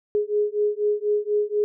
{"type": "beating tone pair", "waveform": "sine", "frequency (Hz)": [415.3, 419.4], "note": ["G#4", "G#4"], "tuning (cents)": [0, 17], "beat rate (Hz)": 4.1, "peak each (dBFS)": -23, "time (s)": [0.15, 1.64], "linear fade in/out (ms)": 0, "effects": []}